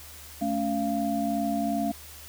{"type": "tone cluster", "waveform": "sine", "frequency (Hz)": [217, 279.6, 689], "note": ["A3", "C#4", "F5"], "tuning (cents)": [-24, 15, -24], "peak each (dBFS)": -29, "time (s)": [0.41, 1.92], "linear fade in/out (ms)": 10, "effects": ["added 75 Hz sine -49 dBFS peak until 2.28 s", "white hiss -46 dBFS RMS until 2.28 s"]}